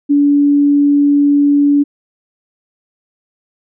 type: tone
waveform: sine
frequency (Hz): 287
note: D4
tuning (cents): -40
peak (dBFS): -7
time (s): 0.09-1.84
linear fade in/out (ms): 20
effects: none